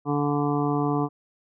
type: harmonic tone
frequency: 145.2 Hz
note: D3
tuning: 19 cents flat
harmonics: 1 / 2 / 3 / 5 / 6 / 7 / 8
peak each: -27 / -25 / -29 / -31 / -36 / -33 / -34 dBFS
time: 0.05-1.09 s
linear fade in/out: 50 ms
effects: none